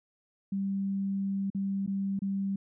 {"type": "tone with dropouts", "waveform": "sine", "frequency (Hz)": 196, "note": "G3", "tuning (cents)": 0, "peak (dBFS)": -28, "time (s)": [0.52, 2.56], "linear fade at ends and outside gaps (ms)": 5, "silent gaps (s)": [[1.502, 1.547], [1.864, 1.875], [2.192, 2.219]], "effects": []}